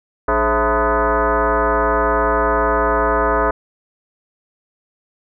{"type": "tone with frequency modulation", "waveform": "sine", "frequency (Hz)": 293.7, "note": "D4", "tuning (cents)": 0, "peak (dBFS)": -13, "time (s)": [0.28, 3.51], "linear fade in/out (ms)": 5, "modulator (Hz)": 239, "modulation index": 4.9, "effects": []}